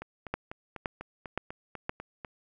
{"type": "two click trains", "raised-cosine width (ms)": 0.5, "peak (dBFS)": [-15, -24], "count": [4, 10], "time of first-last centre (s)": [[0.34, 1.894], [0.02, 2.248]], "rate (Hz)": [1.93, 4.04], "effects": []}